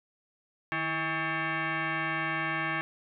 sine tone with frequency modulation, 327.4 Hz, E4, 12 cents flat, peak -28 dBFS, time 0.72-2.81 s, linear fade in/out 0 ms, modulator 482 Hz, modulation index 4.6, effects none

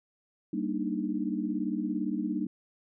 sine chord, Eb major seventh, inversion first, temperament equal, 196 / 233.1 / 293.7 / 311.1 Hz, G3 / Bb3 / D4 / Eb4, 0 / 0 / 0 / 0 cents, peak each -34 dBFS, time 0.53-2.47 s, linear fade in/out 5 ms, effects none

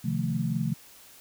sine chord, F dominant seventh, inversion second, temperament equal, 130.81 / 155.56 / 174.61 / 220 Hz, C3 / Eb3 / F3 / A3, 0 / 0 / 0 / 0 cents, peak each -31 dBFS, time 0.04-0.74 s, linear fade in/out 10 ms, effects white hiss -52 dBFS RMS until 1.2 s

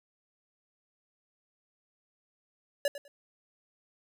square tone with echo, 572 Hz, D5, 46 cents flat, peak -25 dBFS, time 2.85-2.88 s, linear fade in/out 2 ms, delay 100 ms, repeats 2, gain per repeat -14 dB, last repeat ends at 3.08 s, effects none

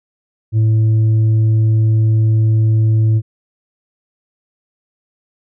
triangle tone with tanh clipping, 110 Hz, A2, in tune, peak -10 dBFS, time 0.52-3.22 s, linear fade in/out 50 ms, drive 8 dB, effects none

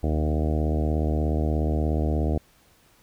harmonic tone with a mistuned harmonic, 76.8 Hz, D#2, 22 cents flat, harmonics 1 / 2 / 3 / 4 / 5 / 6 / 7 / 8 / 9 / 10, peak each -23 / -30 / -31 / -31 / -35 / -35 / -38 / -37 / -37 / -44 dBFS, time 0.03-2.38 s, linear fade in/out 5 ms, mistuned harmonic 1, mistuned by -48 cents, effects pink hiss -59 dBFS RMS until 3.02 s

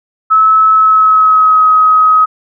sine tone with pitch glide, 1298 to 1266.2 Hz, E6 to D#6, -27 to +30 cents, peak -4 dBFS, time 0.3-2.26 s, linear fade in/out 20 ms, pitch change -43 cents, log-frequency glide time 0.71-1.66 s, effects none

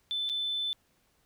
triangle tone with dropouts, 3520 Hz, A7, in tune, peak -26 dBFS, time 0.11-0.73 s, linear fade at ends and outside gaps 0 ms, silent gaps 0.291-0.297 s, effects tanh soft clip ceiling -27 dBFS + pink hiss -70 dBFS RMS until 1.25 s

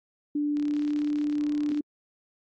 sine tone with pitch glide, 293.7 to 295.6 Hz, D4 to D4, 0 to +11 cents, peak -24 dBFS, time 0.35-1.81 s, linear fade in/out 5 ms, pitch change +11 cents, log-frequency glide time 0.58-0.92 s
click train, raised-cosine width 0.2 ms, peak -28 dBFS, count 44, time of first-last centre 0.57-1.774 s, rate 35.7 Hz
effects AAC 48 kbps

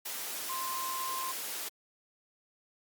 sine tone in noise, 1046.5 Hz, C6, in tune, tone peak -35 dBFS, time 0.49-1.32 s, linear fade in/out 10 ms, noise white, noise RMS -38 dBFS, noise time 0.05-1.69 s, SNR 0 dB, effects high-pass 300 Hz 12 dB/octave + Opus 48 kbps

